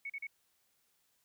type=tone bursts; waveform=sine; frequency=2217 Hz; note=C#7; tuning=in tune; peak=-38 dBFS; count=3; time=0.05-0.27 s; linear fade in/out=5 ms; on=48 ms; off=38 ms; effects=white hiss -75 dBFS RMS until 1.24 s